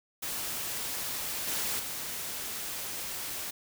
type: noise with level steps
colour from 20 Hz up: white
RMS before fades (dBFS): -35 / -32 / -37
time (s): 0.22-3.51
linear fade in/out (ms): 10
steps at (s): 1.47 / 1.79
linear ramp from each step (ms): 10
effects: none